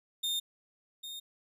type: tone pair in turn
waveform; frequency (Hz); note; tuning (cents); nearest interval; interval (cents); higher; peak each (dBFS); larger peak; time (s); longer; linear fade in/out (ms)
40% pulse; 3642 / 3676; A#7 / A#7; -41 / -25; unison; 16; second; -29 / -39; first; 0.23-0.4 / 1.03-1.2; neither; 10
effects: none